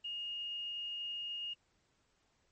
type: tone with quantisation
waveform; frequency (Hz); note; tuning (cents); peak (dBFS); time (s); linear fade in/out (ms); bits
sine; 2850; F7; +34; -38; 0.04-1.54; 10; 11
effects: pink hiss -75 dBFS RMS until 2.51 s + MP3 32 kbps